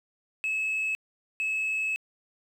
sine tone pair in turn, 2589 / 2589 Hz, E7 / E7, -32 / -32 cents, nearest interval unison, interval 0 cents, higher neither, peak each -24 dBFS, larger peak neither, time 0.44-0.95 / 1.4-1.96 s, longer second, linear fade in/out 0 ms, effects tanh soft clip ceiling -24 dBFS + 9-bit

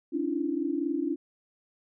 sine tone cluster, 276.6 / 300.7 / 338.2 Hz, C#4 / D4 / E4, -4 / +41 / +44 cents, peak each -31 dBFS, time 0.12-1.16 s, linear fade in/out 20 ms, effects none

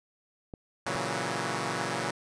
clicks, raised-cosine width 2 ms, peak -27 dBFS, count 2, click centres 0.538 / 0.953 s
5% pulse chord, F# dominant seventh, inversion first, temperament equal, 116.54 / 138.59 / 164.81 / 185 Hz, A#2 / C#3 / E3 / F#3, 0 / 0 / 0 / 0 cents, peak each -24 dBFS, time 0.86-2.11 s, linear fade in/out 5 ms
effects resampled to 22050 Hz

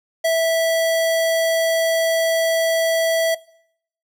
square tone, 656 Hz, E5, 9 cents flat, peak -16 dBFS, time 0.24-3.35 s, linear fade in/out 10 ms, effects noise-tail reverb RT60 0.7 s tail -22 dB re dry

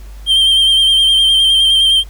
triangle tone with vibrato, 3160 Hz, G7, 13 cents sharp, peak -6 dBFS, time 0.26-2.04 s, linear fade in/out 50 ms, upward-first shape sine, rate 9.7 Hz, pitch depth 29 cents each way, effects added 50 Hz sine -29 dBFS peak until 2.09 s + pink hiss -45 dBFS RMS until 2.09 s

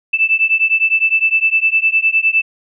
sine beating tone pair, 2637 / 2646.8 Hz, E7 / E7, 0 / +6 cents, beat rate 9.8 Hz, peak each -14 / -14 dBFS, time 0.13-2.42 s, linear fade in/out 10 ms, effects none

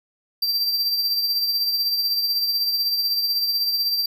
square tone with tremolo, 4701 Hz, D8, 1 cent sharp, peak -18 dBFS, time 0.42-4.06 s, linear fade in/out 5 ms, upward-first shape triangle, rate 16 Hz, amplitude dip 50%, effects none

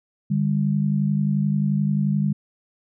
sine tone pair together, 148.58 / 200 Hz, D3 / G3, +20 / +35 cents, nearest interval perfect fourth, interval 515 cents, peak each -21 dBFS, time 0.3-2.33 s, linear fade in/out 10 ms, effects none

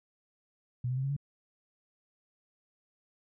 sine tone with pitch steps, 123.47 / 127.9 / 132.48 / 137.24 / 142.16 Hz, B2 / C3 / C3 / C#3 / C#3, 0 / -39 / +22 / -17 / +44 cents, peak -29 dBFS, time 0.84-1.165 s, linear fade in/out 5 ms, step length 65 ms, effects none

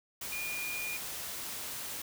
sine tone in noise, 2427 Hz, D#7, 44 cents flat, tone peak -36 dBFS, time 0.32-0.97 s, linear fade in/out 5 ms, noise white, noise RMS -40 dBFS, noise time 0.21-2.02 s, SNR +1 dB, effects none

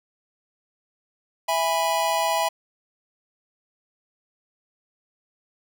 square chord, E major, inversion none, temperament just, 659.3 / 824.1 / 988.9 Hz, E5 / G#5 / B5, 0 / -14 / +2 cents, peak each -26 dBFS, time 1.48-2.49 s, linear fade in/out 10 ms, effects none

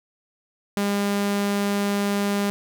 sawtooth tone, 202 Hz, G#3, 48 cents flat, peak -17 dBFS, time 0.77-2.5 s, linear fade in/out 0 ms, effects none

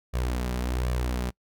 sawtooth tone with flanger, 61.74 Hz, B1, in tune, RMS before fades -28 dBFS, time 0.13-1.31 s, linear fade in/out 20 ms, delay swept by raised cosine 1.7 to 5.1 ms, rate 1.3 Hz, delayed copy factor +0.55, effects noise-tail reverb RT60 0.1 s tail -26 dB re dry

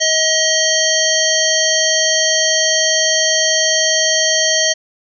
harmonic tone, 633 Hz, D#5, 30 cents sharp, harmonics 1 / 3 / 5 / 7 / 9 / 10, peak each -19 / -19 / -19 / -19 / -19 / -19 dBFS, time 0-4.74 s, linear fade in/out 20 ms, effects none

